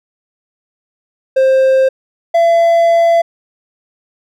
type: tone pair in turn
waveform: triangle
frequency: 528 / 674.3 Hz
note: C5 / E5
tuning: +16 / +39 cents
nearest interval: major third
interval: 423 cents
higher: second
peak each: -5 dBFS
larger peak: neither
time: 1.36-1.89 / 2.34-3.22 s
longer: second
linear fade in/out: 10 ms
effects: none

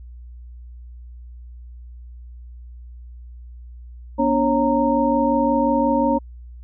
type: tone cluster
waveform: sine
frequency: 243.2 / 288.8 / 548 / 925 Hz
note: B3 / D4 / C#5 / A#5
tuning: -26 / -29 / -20 / -14 cents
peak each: -21 dBFS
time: 4.18-6.19 s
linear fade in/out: 20 ms
effects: added 60 Hz sine -36 dBFS peak until 6.63 s

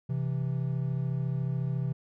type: tone pair together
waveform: triangle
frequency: 130.88 / 164.9 Hz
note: C3 / E3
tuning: +1 / +1 cents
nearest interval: major third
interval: 400 cents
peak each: -27 / -31 dBFS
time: 0.09-1.93 s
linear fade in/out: 10 ms
effects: none

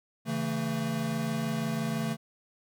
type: chord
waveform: square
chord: A major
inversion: first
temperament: equal with one note detuned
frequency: 138.59 / 164.81 / 224 Hz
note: C#3 / E3 / A3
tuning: 0 / 0 / +31 cents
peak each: -36 / -35 / -32 dBFS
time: 0.25-2.17 s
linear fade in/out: 50 ms
effects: none

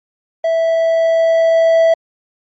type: tone with level ramp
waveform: triangle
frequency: 657 Hz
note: E5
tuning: 6 cents flat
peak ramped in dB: -10 to -5 dBFS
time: 0.44-1.94 s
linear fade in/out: 5 ms
effects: MP3 32 kbps

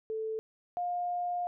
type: tone pair in turn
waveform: sine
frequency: 440 / 708.6 Hz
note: A4 / F5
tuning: 0 / +25 cents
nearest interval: minor sixth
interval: 825 cents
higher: second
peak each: -32 / -30 dBFS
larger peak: second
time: 0.1-0.39 / 0.77-1.47 s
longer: second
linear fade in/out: 0 ms
effects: none

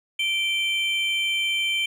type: tone pair together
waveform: triangle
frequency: 2349 / 3103 Hz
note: D7 / G7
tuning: 0 / -18 cents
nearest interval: perfect fourth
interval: 482 cents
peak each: -23 / -23 dBFS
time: 0.19-1.86 s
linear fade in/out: 5 ms
effects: none

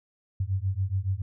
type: beating tone pair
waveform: sine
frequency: 92.5 / 99.6 Hz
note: F#2 / G2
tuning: 0 / +28 cents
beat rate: 7.1 Hz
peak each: -28 dBFS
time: 0.4-1.22 s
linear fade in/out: 5 ms
effects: none

